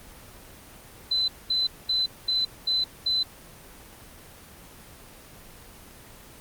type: tone bursts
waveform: sine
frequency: 4032 Hz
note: B7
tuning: 35 cents sharp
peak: -21 dBFS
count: 6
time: 1.11-3.23 s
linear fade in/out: 5 ms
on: 170 ms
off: 220 ms
effects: pink hiss -47 dBFS RMS until 6.4 s + Opus 24 kbps